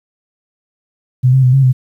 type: tone with pitch steps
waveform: sine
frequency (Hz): 127 / 132.3 / 126.5 / 135.5 / 128.6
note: B2 / C3 / B2 / C#3 / C3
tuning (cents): +49 / +20 / +42 / -39 / -30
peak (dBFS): -6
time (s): 1.23-1.73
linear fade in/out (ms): 20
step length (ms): 100
effects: 8-bit